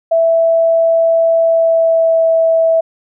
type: tone with pitch glide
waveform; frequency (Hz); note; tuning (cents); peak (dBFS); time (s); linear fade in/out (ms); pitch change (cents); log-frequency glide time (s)
sine; 660 to 654.3; E5 to E5; +2 to -13; -8; 0.11-2.81; 10; -15; 1.42-2.26
effects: none